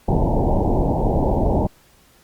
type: low-pass noise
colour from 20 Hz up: pink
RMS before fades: -18 dBFS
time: 0.08-1.67 s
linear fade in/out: 5 ms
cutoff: 920 Hz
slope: 96 dB/octave
effects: pink hiss -54 dBFS RMS until 2.23 s + Opus 48 kbps